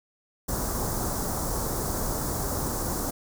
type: band-stop noise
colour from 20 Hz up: pink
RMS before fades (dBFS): -29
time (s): 0.48-3.11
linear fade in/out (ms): 10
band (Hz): 1300 to 5600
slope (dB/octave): 24
effects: none